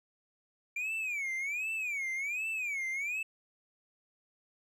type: tone with vibrato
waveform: triangle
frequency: 2353 Hz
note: D7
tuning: 3 cents sharp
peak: -31 dBFS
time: 0.76-3.23 s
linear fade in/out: 5 ms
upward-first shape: sine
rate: 1.3 Hz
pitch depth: 210 cents each way
effects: none